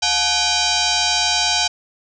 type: tone with frequency modulation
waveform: sine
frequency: 860 Hz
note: A5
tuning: 40 cents flat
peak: -15 dBFS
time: 0.02-1.68 s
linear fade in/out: 10 ms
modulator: 787 Hz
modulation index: 7.2
effects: none